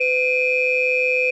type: tone cluster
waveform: sine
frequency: 505 / 2396 / 2542 Hz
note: B4 / D7 / D#7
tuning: +39 / +34 / +36 cents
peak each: -20 dBFS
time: 0-1.31 s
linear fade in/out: 10 ms
effects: tanh soft clip ceiling -9 dBFS